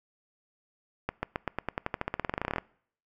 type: accelerating click train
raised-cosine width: 0.5 ms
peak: -14 dBFS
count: 24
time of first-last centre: 1.09-2.583 s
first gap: 140 ms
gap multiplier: 0.92
effects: noise-tail reverb RT60 0.6 s tail -24 dB re dry